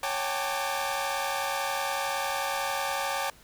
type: tone cluster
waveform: sawtooth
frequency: 554 / 764 / 815 / 894 / 1182 Hz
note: C#5 / G5 / G#5 / A5 / D6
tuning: -1 / -45 / -33 / +27 / +11 cents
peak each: -31 dBFS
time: 0.03-3.3 s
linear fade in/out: 2 ms
effects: pink hiss -55 dBFS RMS until 3.43 s